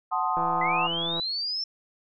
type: chord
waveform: sine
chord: F# diminished seventh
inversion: none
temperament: equal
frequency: 740 / 880 / 1046.5 / 1244.5 Hz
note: F#5 / A5 / C6 / Eb6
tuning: 0 / 0 / 0 / 0 cents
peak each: -29 dBFS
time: 0.11-0.88 s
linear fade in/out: 20 ms
type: click train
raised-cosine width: 1 ms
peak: -21 dBFS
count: 140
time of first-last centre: 0.37-1.197 s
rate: 168 Hz
type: linear sweep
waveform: sine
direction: up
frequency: 1975.5 to 5400 Hz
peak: -27 dBFS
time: 0.61-1.64 s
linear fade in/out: 5 ms
effects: none